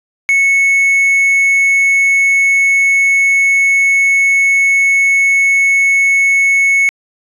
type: tone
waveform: triangle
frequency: 2204 Hz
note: C#7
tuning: 11 cents flat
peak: -6 dBFS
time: 0.29-6.89 s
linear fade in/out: 0 ms
effects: resampled to 32000 Hz